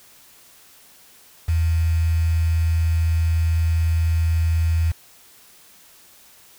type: tone with quantisation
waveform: sine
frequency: 82 Hz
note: E2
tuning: 9 cents flat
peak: -16 dBFS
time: 1.48-4.92 s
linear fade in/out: 10 ms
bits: 6
effects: white hiss -50 dBFS RMS until 6.58 s